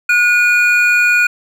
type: tone pair together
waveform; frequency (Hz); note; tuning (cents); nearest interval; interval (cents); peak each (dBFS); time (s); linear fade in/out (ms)
triangle; 1450 / 2445; F#6 / D#7; -35 / -31; major sixth; 904; -10; 0.09-1.27; 5
effects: none